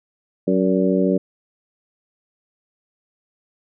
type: harmonic tone with a mistuned harmonic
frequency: 93.6 Hz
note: F#2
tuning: 20 cents sharp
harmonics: 2 / 3 / 4 / 5 / 6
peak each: -19 / -21 / -22 / -23 / -24 dBFS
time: 0.47-1.18 s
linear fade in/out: 10 ms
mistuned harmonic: 6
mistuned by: +43 cents
effects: none